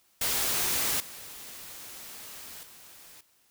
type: noise with level steps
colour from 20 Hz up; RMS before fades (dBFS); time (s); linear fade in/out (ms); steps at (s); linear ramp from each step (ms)
white; -28 / -44 / -51; 0.21-3.21; 5; 1 / 2.63; 2
effects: white hiss -66 dBFS RMS until 3.5 s